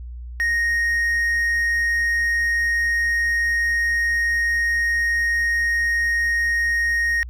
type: tone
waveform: triangle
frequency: 1864.7 Hz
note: A#6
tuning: in tune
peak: -16 dBFS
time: 0.4-7.23 s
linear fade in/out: 0 ms
effects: added 60 Hz sine -31 dBFS peak until 7.29 s